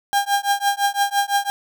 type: tone with tremolo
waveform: 35% pulse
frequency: 804 Hz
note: G5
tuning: 44 cents sharp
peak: -12 dBFS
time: 0.13-1.5 s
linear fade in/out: 0 ms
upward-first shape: triangle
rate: 5.9 Hz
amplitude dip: 100%
effects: none